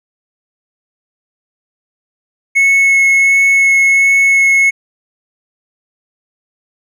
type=tone with vibrato; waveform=triangle; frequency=2191 Hz; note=C#7; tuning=21 cents flat; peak=-5 dBFS; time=2.55-4.71 s; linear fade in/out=20 ms; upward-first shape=sine; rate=1.4 Hz; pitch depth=8 cents each way; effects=none